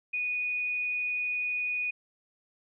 sine tone, 2472 Hz, D#7, 12 cents flat, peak -28 dBFS, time 0.13-1.91 s, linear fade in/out 10 ms, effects none

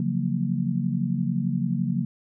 sine chord, Gb major seventh, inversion second, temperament just, 138.75 / 173.43 / 185 / 231.2 Hz, Db3 / F3 / Gb3 / Bb3, +2 / -12 / 0 / -14 cents, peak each -28 dBFS, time 0-2.05 s, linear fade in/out 2 ms, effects none

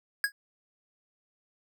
square tone with exponential decay, 1653 Hz, G#6, 9 cents flat, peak -21 dBFS, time 0.24-0.32 s, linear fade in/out 1 ms, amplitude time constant 17 ms, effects none

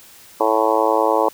harmonic tone, 110 Hz, A2, in tune, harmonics 3 / 4 / 5 / 6 / 7 / 8 / 9 / 10, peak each -24 / -21 / -20 / -24 / -24 / -21 / -22 / -26 dBFS, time 0.4-1.29 s, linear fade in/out 5 ms, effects white hiss -45 dBFS RMS until 1.33 s

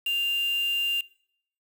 sine tone with quantisation, 2794 Hz, F7, in tune, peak -24 dBFS, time 0.06-1.01 s, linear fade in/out 5 ms, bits 6, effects noise-tail reverb RT60 0.7 s tail -23 dB re dry

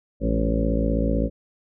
harmonic tone with a mistuned harmonic, 55.8 Hz, A1, 25 cents sharp, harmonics 1 / 2 / 3 / 4 / 5 / 6 / 7 / 8 / 9 / 10, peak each -23 / -32 / -29 / -27 / -27 / -37 / -34 / -37 / -30 / -30 dBFS, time 0.2-1.3 s, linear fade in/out 50 ms, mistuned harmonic 4, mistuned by -70 cents, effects none

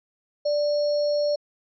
sine tone with sample-and-hold, 587.3 Hz, D5, in tune, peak -20 dBFS, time 0.45-1.36 s, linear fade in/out 10 ms, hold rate 4900 Hz, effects resampled to 16000 Hz

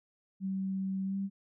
sine tone with pitch glide, 191.7 to 195.95 Hz, G3 to G3, -38 to 0 cents, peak -31 dBFS, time 0.4-1.3 s, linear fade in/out 50 ms, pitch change +38 cents, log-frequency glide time 1.04-1.17 s, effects none

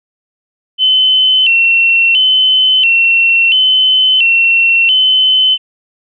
sine tone with vibrato, 2876 Hz, F#7, 50 cents flat, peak -6 dBFS, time 0.78-5.58 s, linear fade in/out 50 ms, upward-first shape square, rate 0.73 Hz, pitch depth 99 cents each way, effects none

